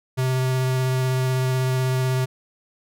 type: tone with vibrato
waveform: square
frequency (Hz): 129.4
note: C3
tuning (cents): -19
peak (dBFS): -20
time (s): 0.17-2.26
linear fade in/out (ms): 20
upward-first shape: sine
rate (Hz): 16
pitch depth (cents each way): 10
effects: none